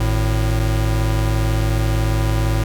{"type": "tone pair together", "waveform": "square", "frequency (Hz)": [52.06, 110], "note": ["G#1", "A2"], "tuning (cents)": [5, 0], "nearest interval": "octave + minor second", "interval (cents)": 1295, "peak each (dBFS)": -19, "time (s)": [0, 2.64], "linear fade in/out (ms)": 5, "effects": []}